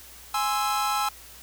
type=chord; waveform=45% pulse; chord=Ab augmented; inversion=none; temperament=equal; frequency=830.6 / 1046.5 / 1318.5 Hz; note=Ab5 / C6 / E6; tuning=0 / 0 / 0 cents; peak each=-27 / -31 / -27 dBFS; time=0.34-1.09 s; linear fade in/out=5 ms; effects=added 60 Hz sine -53 dBFS peak until 1.42 s + white hiss -47 dBFS RMS until 1.42 s